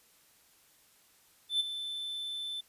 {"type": "tone with ADSR envelope", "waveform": "triangle", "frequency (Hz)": 3529, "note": "A7", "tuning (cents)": 4, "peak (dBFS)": -23, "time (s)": [1.49, 2.61], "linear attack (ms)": 110, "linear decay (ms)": 18, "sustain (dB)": -11, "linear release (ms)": 9, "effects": ["white hiss -64 dBFS RMS until 2.68 s", "resampled to 32000 Hz"]}